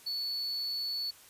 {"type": "tone", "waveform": "triangle", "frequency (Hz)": 4435, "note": "C#8", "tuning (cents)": 0, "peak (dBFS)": -31, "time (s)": [0.06, 1.11], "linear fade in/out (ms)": 10, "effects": ["white hiss -56 dBFS RMS until 1.29 s", "resampled to 32000 Hz"]}